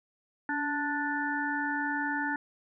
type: harmonic tone with a mistuned harmonic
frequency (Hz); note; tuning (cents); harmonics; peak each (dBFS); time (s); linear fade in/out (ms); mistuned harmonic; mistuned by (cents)
293.7; D4; 0; 1 / 3 / 5 / 6; -34 / -34 / -34 / -34; 0.49-2.36; 2; 1; -42
effects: none